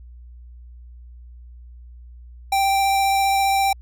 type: tone with vibrato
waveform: square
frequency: 784 Hz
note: G5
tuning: in tune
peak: -17 dBFS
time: 2.52-3.73 s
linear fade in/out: 5 ms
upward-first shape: sine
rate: 15 Hz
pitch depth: 9 cents each way
effects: added 60 Hz sine -39 dBFS peak until 3.81 s